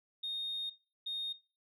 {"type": "tone bursts at uneven times", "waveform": "sine", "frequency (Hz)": 3697, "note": "A#7", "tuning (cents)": -15, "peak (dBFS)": -34, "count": 2, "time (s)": [[0.23, 0.7], [1.06, 1.33]], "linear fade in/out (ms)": 10, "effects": ["noise-tail reverb RT60 0.3 s tail -18 dB re dry", "tanh soft clip ceiling -32 dBFS"]}